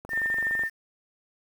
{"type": "click train", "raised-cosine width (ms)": 1, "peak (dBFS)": -26, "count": 15, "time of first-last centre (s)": [0.05, 0.636], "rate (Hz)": 23.9}
{"type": "tone with tremolo", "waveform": "sine", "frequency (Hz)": 1805, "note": "A6", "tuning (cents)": 44, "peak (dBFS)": -23, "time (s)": [0.09, 0.7], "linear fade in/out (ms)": 50, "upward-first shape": "square", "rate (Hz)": 14, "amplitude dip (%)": 25}
{"effects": ["8-bit"]}